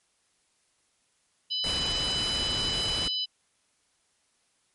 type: harmonic tone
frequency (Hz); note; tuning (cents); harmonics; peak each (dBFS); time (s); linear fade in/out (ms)
999; B5; +20; 3 / 4 / 5; -29 / -33 / -34; 1.5-3.26; 20
type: noise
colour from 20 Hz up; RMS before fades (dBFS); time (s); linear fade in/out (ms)
pink; -34; 1.64-3.08; 2
effects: white hiss -70 dBFS RMS until 4.74 s + MP3 48 kbps